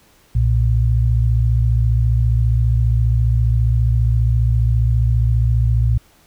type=tone pair together; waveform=sine; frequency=61.74 / 116.55 Hz; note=B1 / A#2; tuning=0 / 0 cents; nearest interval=major seventh; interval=1100 cents; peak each=-15 dBFS; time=0.35-5.98 s; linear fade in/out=5 ms; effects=pink hiss -53 dBFS RMS until 6.26 s